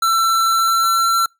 square tone with pitch glide, 1341 to 1351.9 Hz, E6 to E6, +29 to +43 cents, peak -14 dBFS, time 0.02-1.26 s, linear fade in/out 5 ms, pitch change +14 cents, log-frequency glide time 0.47-1 s, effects noise-tail reverb RT60 0.2 s tail -26 dB re dry

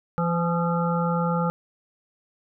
harmonic tone with a mistuned harmonic, 170 Hz, F3, 46 cents flat, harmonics 1 / 3 / 5 / 7 / 8, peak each -23 / -28 / -30 / -31 / -32 dBFS, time 0.18-1.5 s, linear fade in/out 0 ms, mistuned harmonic 7, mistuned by +60 cents, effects none

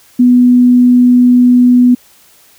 sine tone, 246.9 Hz, B3, in tune, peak -3 dBFS, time 0.19-1.95 s, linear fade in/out 10 ms, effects white hiss -45 dBFS RMS until 2.58 s

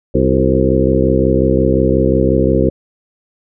harmonic tone with a mistuned harmonic, 65.6 Hz, C2, 5 cents sharp, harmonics 1 / 2 / 3 / 4 / 5 / 6 / 7 / 8, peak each -18 / -18 / -18 / -18 / -18 / -18 / -18 / -18 dBFS, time 0.14-2.7 s, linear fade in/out 10 ms, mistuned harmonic 6, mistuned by -56 cents, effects none

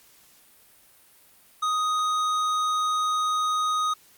sine tone with hard clipping, 1248 Hz, D#6, 5 cents sharp, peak -24 dBFS, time 1.62-3.94 s, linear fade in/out 10 ms, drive 11 dB, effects white hiss -56 dBFS RMS until 4.17 s + Opus 48 kbps

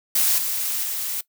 blue noise with level steps, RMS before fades -19 / -25 / -27 dBFS, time 0.15-1.21 s, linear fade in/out 5 ms, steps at 0.38 / 0.83 s, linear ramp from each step 2 ms, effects noise-tail reverb RT60 0.1 s tail -19 dB re dry

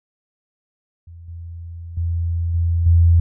sine tone with level steps, 84.6 Hz, E2, 45 cents sharp, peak -36 / -30 / -18 / -15 / -9 dBFS, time 1.07-3.2 s, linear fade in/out 5 ms, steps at 1.28 / 1.97 / 2.54 / 2.86 s, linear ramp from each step 5 ms, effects none

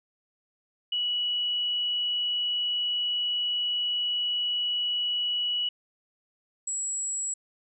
sine tone pair in turn, 2935 / 7750 Hz, F#7 / B8, -15 / -34 cents, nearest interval octave + perfect fourth, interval 1681 cents, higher second, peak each -25 / -28 dBFS, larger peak first, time 0.92-5.69 / 6.67-7.34 s, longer first, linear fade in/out 5 ms, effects none

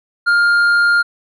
sine tone with hard clipping, 1407 Hz, F6, 12 cents sharp, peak -11 dBFS, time 0.26-1.03 s, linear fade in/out 20 ms, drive 4 dB, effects resampled to 24000 Hz

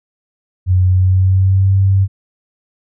sine tone with pitch glide, 91.8 to 96.87 Hz, F#2 to G2, -13 to -20 cents, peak -8 dBFS, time 0.66-2.08 s, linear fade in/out 50 ms, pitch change +93 cents, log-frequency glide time 0.86-1.74 s, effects none

